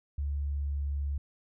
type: tone with pitch glide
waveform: sine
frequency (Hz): 71.4 to 70.99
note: D2 to C#2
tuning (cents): -48 to +42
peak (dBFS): -29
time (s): 0.18-1.18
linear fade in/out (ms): 5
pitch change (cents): -10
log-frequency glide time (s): 0.4-0.86
effects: none